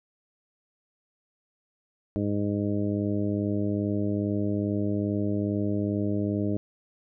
harmonic tone, 102.4 Hz, G#2, 24 cents flat, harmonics 1 / 2 / 3 / 4 / 5 / 6, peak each -30 / -29 / -29 / -35 / -39 / -37 dBFS, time 2.16-6.57 s, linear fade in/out 0 ms, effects none

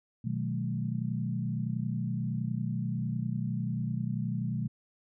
sine chord, B dominant seventh, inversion none, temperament equal with one note detuned, 123.47 / 155.56 / 185 / 215.8 Hz, B2 / D#3 / F#3 / A3, 0 / 0 / 0 / -33 cents, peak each -33 / -36 / -36 / -36 dBFS, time 0.24-4.68 s, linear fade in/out 10 ms, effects none

